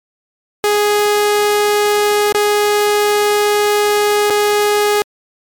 sawtooth tone with dropouts, 415.3 Hz, G#4, in tune, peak -7 dBFS, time 0.64-5.02 s, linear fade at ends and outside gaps 0 ms, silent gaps 2.323-2.347 / 4.3-4.305 s, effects MP3 96 kbps

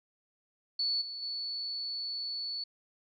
sine tone with level steps, 4441 Hz, C#8, 2 cents sharp, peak -28 / -38 / -34 dBFS, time 0.79-2.64 s, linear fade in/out 5 ms, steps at 1.01 / 1.22 s, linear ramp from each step 10 ms, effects none

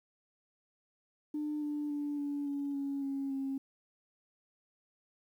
sine tone with pitch steps, 299.6 / 295.3 / 291.1 / 286.9 / 282.8 / 278.7 / 274.7 / 270.8 Hz, D4 / D4 / D4 / D4 / C#4 / C#4 / C#4 / C#4, +35 / +10 / -15 / -40 / +35 / +9 / -16 / -40 cents, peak -32 dBFS, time 1.34-3.58 s, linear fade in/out 5 ms, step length 280 ms, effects tanh soft clip ceiling -29 dBFS + 11-bit

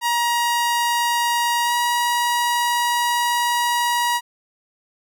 sawtooth tone with pitch glide, 949 to 958.4 Hz, A#5 to A#5, +31 to +48 cents, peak -14 dBFS, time 0.01-4.21 s, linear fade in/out 50 ms, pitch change +17 cents, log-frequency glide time 1.64-1.73 s, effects none

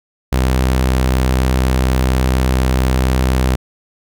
sawtooth tone, 64.2 Hz, C2, 32 cents flat, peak -8 dBFS, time 0.32-3.56 s, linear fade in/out 10 ms, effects none

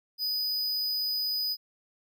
square tone, 4978 Hz, D#8, in tune, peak -28 dBFS, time 0.18-1.57 s, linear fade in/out 50 ms, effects none

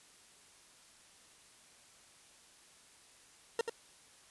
40% pulse tone with echo, 460.6 Hz, A#4, 21 cents flat, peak -28 dBFS, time 3.59-3.61 s, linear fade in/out 2 ms, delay 86 ms, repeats 1, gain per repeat -6 dB, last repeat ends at 3.696 s, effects white hiss -61 dBFS RMS until 4.3 s + resampled to 24000 Hz

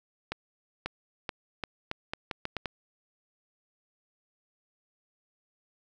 accelerating click train, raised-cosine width 0.3 ms, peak -16 dBFS, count 10, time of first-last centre 0.32-2.658 s, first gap 540 ms, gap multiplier 0.8, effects none

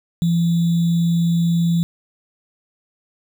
sine tone with sample-and-hold, 169.2 Hz, E3, 45 cents sharp, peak -14 dBFS, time 0.22-1.83 s, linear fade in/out 0 ms, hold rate 3675 Hz, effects none

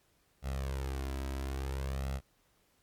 sawtooth tone with flanger, 67.1 Hz, C2, 44 cents sharp, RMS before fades -36 dBFS, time 0.42-2.21 s, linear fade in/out 50 ms, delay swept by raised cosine 1.5 to 3.1 ms, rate 0.59 Hz, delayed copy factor +0.65, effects pink hiss -71 dBFS RMS until 2.82 s + MP3 96 kbps

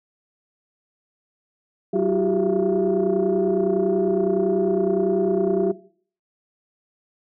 sine tone cluster, 189.8 / 332.3 / 363.9 / 393.8 / 674 Hz, F#3 / E4 / F#4 / G4 / E5, +44 / +14 / -29 / +8 / +38 cents, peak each -25 / -27 / -22 / -21 / -28 dBFS, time 1.93-5.72 s, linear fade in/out 10 ms, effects noise-tail reverb RT60 0.5 s tail -18 dB re dry + tanh soft clip ceiling -11 dBFS

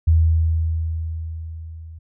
sine tone with level ramp, 81 Hz, E2, 30 cents flat, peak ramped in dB -10 to -35 dBFS, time 0.07-1.99 s, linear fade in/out 10 ms, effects none

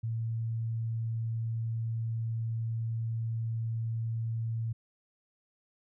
sine tone, 113.7 Hz, A#2, 43 cents flat, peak -30 dBFS, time 0.03-4.73 s, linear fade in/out 10 ms, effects none

